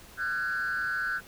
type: tone with frequency modulation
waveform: sine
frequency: 1510 Hz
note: F#6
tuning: 35 cents sharp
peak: -26 dBFS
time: 0.17-1.21 s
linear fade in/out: 50 ms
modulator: 131 Hz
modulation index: 0.97
effects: tanh soft clip ceiling -25 dBFS + pink hiss -51 dBFS RMS until 1.27 s